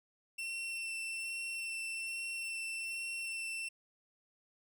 40% pulse tone with vibrato, 2700 Hz, E7, 41 cents sharp, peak -37 dBFS, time 0.38-3.69 s, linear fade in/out 10 ms, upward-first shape sine, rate 1.2 Hz, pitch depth 12 cents each way, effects none

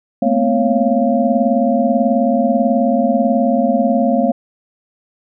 sine tone cluster, 217 / 235.4 / 255.5 / 551 / 692 Hz, A3 / A#3 / C4 / C#5 / F5, -24 / +17 / -41 / -11 / -16 cents, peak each -18 dBFS, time 0.22-4.32 s, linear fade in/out 5 ms, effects none

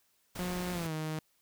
pink noise, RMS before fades -43 dBFS, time 0.35-0.87 s, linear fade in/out 5 ms
sawtooth tone with pitch glide, 179.6 to 156.35 Hz, F3 to D#3, +49 to +9 cents, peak -30 dBFS, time 0.39-1.19 s, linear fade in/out 0 ms, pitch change -240 cents, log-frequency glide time 0.72-0.93 s
effects white hiss -72 dBFS RMS until 1.41 s

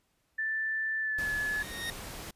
sine tone with pitch glide, 1765 to 1713.8 Hz, A6 to A6, +5 to -46 cents, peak -29 dBFS, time 0.38-1.63 s, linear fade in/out 10 ms, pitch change -51 cents, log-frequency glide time 1-1.29 s
pink noise, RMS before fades -42 dBFS, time 1.18-2.31 s, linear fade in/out 5 ms
25% pulse tone with exponential growth, 1858 Hz, A#6, 6 cents flat, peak -28 dBFS, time 1.25-1.9 s, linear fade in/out 1 ms, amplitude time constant 140 ms
effects pink hiss -74 dBFS RMS until 2.35 s + resampled to 32000 Hz

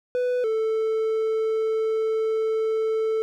triangle tone pair in turn, 496.6 / 441.3 Hz, B4 / A4, +9 / +5 cents, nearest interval major second, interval 204 cents, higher first, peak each -19 dBFS, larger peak neither, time 0.15-0.44 / 0.44-3.22 s, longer second, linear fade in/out 0 ms, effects none

